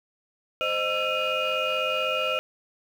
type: tone cluster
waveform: sine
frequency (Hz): 521 / 617 / 1344 / 2486 / 2850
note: C5 / D#5 / E6 / D#7 / F7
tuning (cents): -7 / -15 / +33 / -2 / +34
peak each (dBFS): -29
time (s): 0.61-2.39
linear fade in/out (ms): 0
effects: tanh soft clip ceiling -17 dBFS + 8-bit